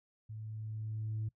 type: tone with level ramp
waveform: sine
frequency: 108.9 Hz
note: A2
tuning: 17 cents flat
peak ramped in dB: -42 to -32 dBFS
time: 0.29-1.29 s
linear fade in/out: 10 ms
effects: noise-tail reverb RT60 0.1 s tail -23 dB re dry + tanh soft clip ceiling -31 dBFS